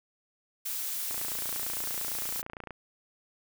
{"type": "noise", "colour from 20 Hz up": "blue", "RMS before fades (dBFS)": -34, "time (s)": [0.65, 2.42], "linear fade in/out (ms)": 10}
{"type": "click train", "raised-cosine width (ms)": 0.5, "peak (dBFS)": -25, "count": 47, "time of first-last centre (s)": [1.11, 2.707], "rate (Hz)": 28.8}
{"effects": []}